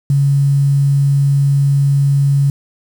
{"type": "tone with quantisation", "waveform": "sine", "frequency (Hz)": 140, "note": "C#3", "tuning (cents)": 18, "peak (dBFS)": -9, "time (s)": [0.1, 2.5], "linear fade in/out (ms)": 2, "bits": 6, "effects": []}